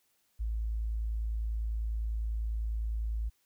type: tone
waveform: sine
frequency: 55 Hz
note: A1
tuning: in tune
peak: -30 dBFS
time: 0.39-3.3 s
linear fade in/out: 20 ms
effects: white hiss -73 dBFS RMS until 3.45 s